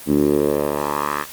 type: tone with band-pass filter sweep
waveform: 10% pulse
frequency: 73 Hz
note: D2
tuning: 10 cents flat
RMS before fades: -19 dBFS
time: 0.06-1.26 s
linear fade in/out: 50 ms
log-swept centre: 260 to 1500 Hz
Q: 2.5
effects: white hiss -37 dBFS RMS until 1.32 s + Opus 32 kbps